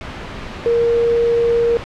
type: tone in noise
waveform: sine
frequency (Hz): 468.6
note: A#4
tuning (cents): +9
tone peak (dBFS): -12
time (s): 0.66-1.77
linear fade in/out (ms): 0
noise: pink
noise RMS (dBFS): -29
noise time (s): 0.01-1.84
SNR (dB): +14
effects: low-pass 3000 Hz 12 dB/octave